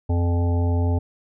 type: harmonic tone with a mistuned harmonic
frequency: 86 Hz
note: F2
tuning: 26 cents flat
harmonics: 1 / 3 / 5 / 7 / 9 / 10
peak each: -18 / -28 / -32 / -35 / -37 / -38 dBFS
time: 0.09-0.99 s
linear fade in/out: 10 ms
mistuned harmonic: 1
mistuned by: +31 cents
effects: none